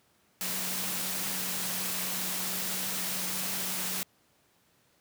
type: tone in noise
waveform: sine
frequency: 185 Hz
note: F#3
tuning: in tune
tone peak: -43 dBFS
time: 0.41-4.03 s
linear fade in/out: 0 ms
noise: white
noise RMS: -33 dBFS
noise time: 0.41-4.03 s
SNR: -13 dB
effects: pink hiss -67 dBFS RMS until 5 s + high-pass 100 Hz 12 dB/octave